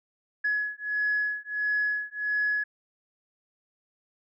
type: beating tone pair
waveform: sine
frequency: 1689 / 1690.5 Hz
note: G#6 / G#6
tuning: +29 / +30 cents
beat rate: 1.5 Hz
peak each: -28 dBFS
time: 0.44-2.64 s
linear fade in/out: 10 ms
effects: tanh soft clip ceiling -18 dBFS